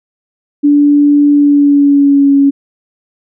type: tone with pitch glide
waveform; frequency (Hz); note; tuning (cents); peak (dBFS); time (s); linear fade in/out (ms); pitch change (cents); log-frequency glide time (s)
sine; 290 to 278.8; D4 to C#4; -22 to +10; -4; 0.63-2.51; 20; -68; 1.32-2.34
effects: none